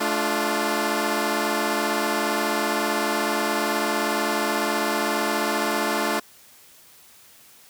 10% pulse chord, D minor, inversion second, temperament equal with one note detuned, 216.5 / 293.7 / 349.2 Hz, A3 / D4 / F4, -28 / 0 / 0 cents, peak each -18 dBFS, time 0-6.2 s, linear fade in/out 10 ms, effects white hiss -51 dBFS RMS until 7.69 s + high-pass 60 Hz 12 dB/octave

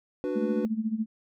triangle chord, B minor, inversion first, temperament equal with one note detuned, 293.7 / 368.9 / 493.9 Hz, D4 / F#4 / B4, 0 / -5 / 0 cents, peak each -30 dBFS, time 0.24-0.65 s, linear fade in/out 0 ms
sine tone with tremolo, 220.1 Hz, A3, 1 cent sharp, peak -23 dBFS, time 0.35-1.06 s, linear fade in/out 20 ms, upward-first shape sine, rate 14 Hz, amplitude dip 80%
effects none

